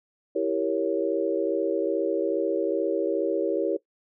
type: chord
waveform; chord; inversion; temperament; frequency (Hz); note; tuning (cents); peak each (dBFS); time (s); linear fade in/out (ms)
sine; E diminished seventh; none; equal; 329.6 / 392 / 466.2 / 554.4; E4 / G4 / Bb4 / Db5; 0 / 0 / 0 / 0; -28; 0.35-3.77; 10
effects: noise-tail reverb RT60 0.1 s tail -19 dB re dry